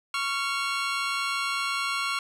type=tone pair together; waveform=20% pulse; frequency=1108.7 / 1380.4 Hz; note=C#6 / F6; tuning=0 / -21 cents; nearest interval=major third; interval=379 cents; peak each=-24 dBFS; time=0.14-2.19 s; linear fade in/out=2 ms; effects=low-pass 8000 Hz 12 dB/octave + 9-bit